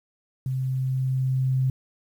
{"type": "tone with level ramp", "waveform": "sine", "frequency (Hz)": 130.81, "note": "C3", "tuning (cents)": 0, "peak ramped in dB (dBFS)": [-24, -19], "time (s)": [0.46, 1.7], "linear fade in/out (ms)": 2, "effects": ["9-bit"]}